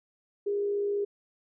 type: tone with frequency modulation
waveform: sine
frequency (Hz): 406.5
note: G#4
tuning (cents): -37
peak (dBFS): -26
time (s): 0.46-1.05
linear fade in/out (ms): 10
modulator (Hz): 55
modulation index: 0.25
effects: none